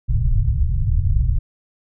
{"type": "low-pass noise", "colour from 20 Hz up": "pink", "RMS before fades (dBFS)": -17, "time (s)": [0.08, 1.39], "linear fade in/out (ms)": 10, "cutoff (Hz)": 130, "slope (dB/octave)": 48, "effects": []}